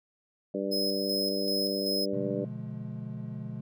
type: harmonic tone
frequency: 98.4 Hz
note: G2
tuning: 7 cents sharp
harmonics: 2 / 3 / 4 / 5 / 6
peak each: -35 / -35 / -35 / -35 / -35 dBFS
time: 0.54-2.45 s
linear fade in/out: 5 ms
type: tone with tremolo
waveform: 45% pulse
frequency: 5120 Hz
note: D#8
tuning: 49 cents sharp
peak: -29 dBFS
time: 0.71-2.06 s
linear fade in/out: 20 ms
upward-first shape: square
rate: 2.6 Hz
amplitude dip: 45%
type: chord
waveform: triangle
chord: B diminished seventh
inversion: none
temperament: equal with one note detuned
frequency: 123.47 / 146.83 / 174.61 / 211.9 Hz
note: B2 / D3 / F3 / Ab3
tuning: 0 / 0 / 0 / +35 cents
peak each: -37 / -40 / -41 / -38 dBFS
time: 2.13-3.61 s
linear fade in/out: 5 ms
effects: none